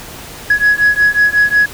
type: beating tone pair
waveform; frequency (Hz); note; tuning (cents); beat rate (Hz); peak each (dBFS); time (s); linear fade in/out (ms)
sine; 1674 / 1679.5; G#6 / G#6; +13 / +19; 5.5; -10; 0.5-1.66; 5
effects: tanh soft clip ceiling -4 dBFS + pink hiss -31 dBFS RMS until 1.73 s